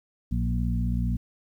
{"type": "harmonic tone with a mistuned harmonic", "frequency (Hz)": 58.8, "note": "A#1", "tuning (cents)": 16, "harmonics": [1, 2, 3, 4], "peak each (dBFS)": [-26, -29, -31, -32], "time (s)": [0.31, 1.17], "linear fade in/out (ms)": 10, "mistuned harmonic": 3, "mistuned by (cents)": 30, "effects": ["10-bit"]}